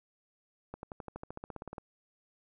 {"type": "accelerating click train", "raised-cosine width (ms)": 1, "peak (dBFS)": -27, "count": 16, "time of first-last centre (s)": [0.74, 1.782], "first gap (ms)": 91, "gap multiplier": 0.96, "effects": []}